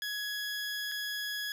20% pulse tone with dropouts, 1675 Hz, G#6, 14 cents sharp, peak -29 dBFS, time 0.02-1.52 s, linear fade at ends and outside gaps 1 ms, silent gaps 0.916-0.919 s, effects none

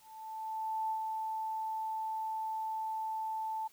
sine tone with ADSR envelope, 880 Hz, A5, in tune, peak -31 dBFS, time 0-3.68 s, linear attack 900 ms, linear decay 82 ms, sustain -3 dB, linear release 14 ms, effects white hiss -64 dBFS RMS until 3.72 s

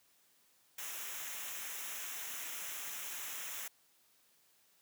white noise with comb filter, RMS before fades -43 dBFS, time 0.78-3.68 s, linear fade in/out 5 ms, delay 0.22 ms, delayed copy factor -0.7, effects white hiss -70 dBFS RMS until 4.81 s + high-pass 100 Hz 12 dB/octave

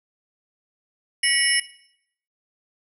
sine tone cluster, 1934 / 2232 / 2921 / 5320 / 10650 Hz, B6 / C#7 / F#7 / E8 / E9, -37 / +11 / -23 / +15 / +17 cents, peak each -24 dBFS, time 1.23-1.6 s, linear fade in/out 5 ms, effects noise-tail reverb RT60 0.7 s tail -17 dB re dry

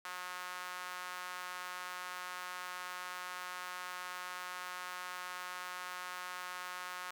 sawtooth tone with high-pass filter, 180.8 Hz, F#3, 40 cents flat, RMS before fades -44 dBFS, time 0.05-7.11 s, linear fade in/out 2 ms, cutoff 1200 Hz, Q 2, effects none

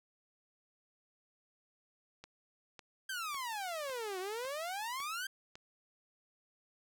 click train, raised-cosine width 0.2 ms, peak -32 dBFS, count 7, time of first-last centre 2.24-5.555 s, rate 1.81 Hz
sawtooth exponential two-way sweep, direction down then up, 1601 to 360 to 1601 Hz, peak -34 dBFS, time 3.09-5.27 s, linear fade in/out 5 ms, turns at 4.19 s
effects none

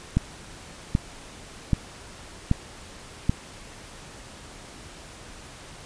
click train, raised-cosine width 5 ms, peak -7 dBFS, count 5, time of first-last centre 0.17-3.295 s, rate 1.28 Hz, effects pink hiss -44 dBFS RMS until 5.85 s + resampled to 22050 Hz

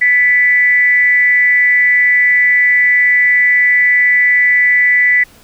sine tone with frequency modulation, 1982 Hz, B6, 6 cents sharp, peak -7 dBFS, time 0.01-5.24 s, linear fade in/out 10 ms, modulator 261 Hz, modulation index 0.34, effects pink hiss -44 dBFS RMS until 5.43 s

